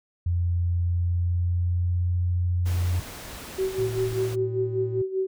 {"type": "tone with pitch glide", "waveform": "sine", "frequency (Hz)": [87, 88.62], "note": ["F2", "F2"], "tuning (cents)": [-6, 26], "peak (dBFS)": -21, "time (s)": [0.26, 3], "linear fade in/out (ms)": 5, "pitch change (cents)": 32, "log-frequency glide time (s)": [0.83, 2.16]}
{"type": "noise", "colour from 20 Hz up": "pink", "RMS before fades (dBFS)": -39, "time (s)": [2.65, 4.36], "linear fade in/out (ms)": 20}
{"type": "tone with tremolo", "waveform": "sine", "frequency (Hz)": 380, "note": "F#4", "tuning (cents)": 46, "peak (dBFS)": -21, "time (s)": [3.58, 5.27], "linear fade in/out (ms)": 10, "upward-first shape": "sine", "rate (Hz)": 5.1, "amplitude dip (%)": 75}
{"type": "tone", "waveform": "triangle", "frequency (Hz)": 112.9, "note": "A2", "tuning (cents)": 45, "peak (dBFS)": -27, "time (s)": [3.78, 5.02], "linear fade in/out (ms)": 5}
{"effects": []}